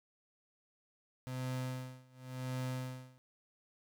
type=tone with tremolo; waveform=35% pulse; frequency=128.3 Hz; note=C3; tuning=34 cents flat; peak=-34 dBFS; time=1.27-3.18 s; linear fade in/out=0 ms; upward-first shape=sine; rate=0.92 Hz; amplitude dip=95%; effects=none